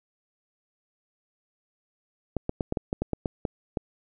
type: clicks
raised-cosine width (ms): 2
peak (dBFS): -13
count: 11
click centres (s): 2.367 / 2.494 / 2.608 / 2.724 / 2.772 / 2.929 / 3.02 / 3.133 / 3.258 / 3.452 / 3.772
effects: none